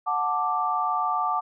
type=chord; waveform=sine; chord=D major; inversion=first; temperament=just; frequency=734.2 / 881 / 1174.7 Hz; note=F#5 / A5 / D6; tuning=-14 / +2 / 0 cents; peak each=-28 / -28 / -25 dBFS; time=0.06-1.41 s; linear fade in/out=20 ms; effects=none